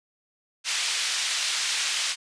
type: band-pass noise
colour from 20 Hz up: pink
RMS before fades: -27 dBFS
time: 0.64-2.16 s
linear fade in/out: 50 ms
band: 2500 to 7100 Hz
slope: 12 dB/octave
effects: resampled to 22050 Hz